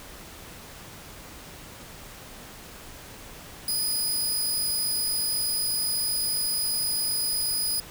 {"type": "tone", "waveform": "15% pulse", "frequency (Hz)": 4962, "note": "D#8", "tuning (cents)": -6, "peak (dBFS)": -18, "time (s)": [3.68, 7.8], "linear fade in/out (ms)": 2, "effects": ["pink hiss -44 dBFS RMS until 7.9 s"]}